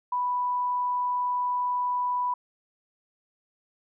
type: tone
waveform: sine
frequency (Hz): 987.8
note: B5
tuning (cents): 0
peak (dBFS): -24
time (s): 0.12-2.34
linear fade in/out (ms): 5
effects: none